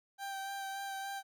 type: tone with vibrato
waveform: 30% pulse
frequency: 784 Hz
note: G5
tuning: in tune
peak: -36 dBFS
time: 0.18-1.23 s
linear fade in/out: 50 ms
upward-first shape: sine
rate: 3.5 Hz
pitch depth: 16 cents each way
effects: none